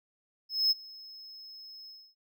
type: tone with ADSR envelope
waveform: triangle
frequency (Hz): 5180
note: E8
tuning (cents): -31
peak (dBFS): -20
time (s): 0.49-2.15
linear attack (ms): 220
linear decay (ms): 24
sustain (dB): -24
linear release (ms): 270
effects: none